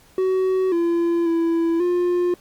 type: tone with pitch steps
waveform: triangle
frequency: 375.5 / 339.9 / 332.9 / 354.1 Hz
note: F#4 / F4 / E4 / F4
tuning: +26 / -47 / +17 / +24 cents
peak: -15 dBFS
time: 0.18-2.34 s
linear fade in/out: 2 ms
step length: 540 ms
effects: pink hiss -53 dBFS RMS until 2.4 s + Opus 48 kbps